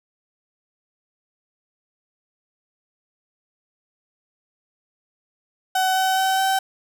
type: tone with pitch steps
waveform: 35% pulse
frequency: 753 / 758.2 / 763.5 / 768.8 Hz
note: F#5 / F#5 / G5 / G5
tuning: +30 / +42 / -46 / -34 cents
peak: -16 dBFS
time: 5.75-6.59 s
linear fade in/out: 5 ms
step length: 210 ms
effects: none